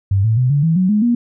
sine tone with pitch steps, 98 / 111.28 / 126.36 / 143.48 / 162.92 / 185 / 210.1 / 238.5 Hz, G2 / A2 / B2 / D3 / E3 / F#3 / G#3 / A#3, 0 / +20 / +40 / -40 / -20 / 0 / +20 / +40 cents, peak -11 dBFS, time 0.11-1.15 s, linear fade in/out 5 ms, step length 130 ms, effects none

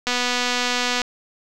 click train, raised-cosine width 0.2 ms, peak -5 dBFS, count 234, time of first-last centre 0.07-1.017 s, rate 246 Hz, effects none

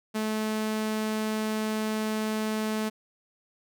sawtooth tone, 216.7 Hz, A3, 26 cents flat, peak -23 dBFS, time 0.14-2.9 s, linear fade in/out 20 ms, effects none

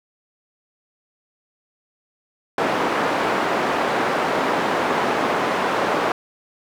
white band-pass noise, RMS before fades -21 dBFS, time 2.58-6.12 s, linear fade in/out 2 ms, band 240 to 1100 Hz, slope 12 dB/octave, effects none

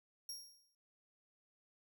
sawtooth tone with exponential decay, 5588 Hz, F8, in tune, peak -39 dBFS, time 0.29-0.75 s, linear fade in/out 2 ms, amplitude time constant 100 ms, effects none

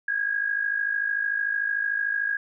sine tone with amplitude modulation, 1640 Hz, G#6, 22 cents flat, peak -20 dBFS, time 0.08-2.37 s, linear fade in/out 5 ms, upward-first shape sine, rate 53.4 Hz, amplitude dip 70%, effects none

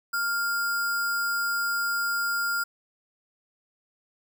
sine tone with sample-and-hold, 1400 Hz, F6, 4 cents sharp, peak -24 dBFS, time 0.13-2.64 s, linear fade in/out 10 ms, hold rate 6300 Hz, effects none

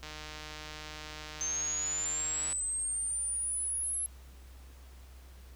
click train, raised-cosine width 0.2 ms, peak -26 dBFS, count 383, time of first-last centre 0.03-2.527 s, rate 153 Hz
sine exponential sweep, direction up, 6250 to 11070 Hz, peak -31 dBFS, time 1.41-4.06 s, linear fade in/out 0 ms
effects added 64 Hz sine -49 dBFS peak until 5.55 s + pink hiss -60 dBFS RMS until 5.55 s

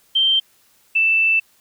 sine tone pair in turn, 3138 / 2653 Hz, G7 / E7, +1 / +10 cents, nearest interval minor third, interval 291 cents, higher first, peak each -13 dBFS, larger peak neither, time 0.15-0.4 / 0.95-1.4 s, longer second, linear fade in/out 10 ms, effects white hiss -57 dBFS RMS until 1.6 s

